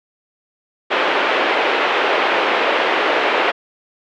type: band-pass noise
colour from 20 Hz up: pink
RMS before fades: -17 dBFS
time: 0.9-3.52 s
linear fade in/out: 20 ms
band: 380 to 3000 Hz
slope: 24 dB/octave
effects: none